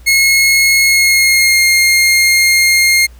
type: tone with pitch glide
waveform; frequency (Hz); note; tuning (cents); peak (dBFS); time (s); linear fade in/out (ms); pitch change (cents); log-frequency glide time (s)
sawtooth; 2169 to 2129; C#7 to C7; -38 to +30; -4; 0.06-3.07; 20; -32; 0.84-1.6
effects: added 60 Hz sine -35 dBFS peak until 3.19 s + pink hiss -48 dBFS RMS until 3.19 s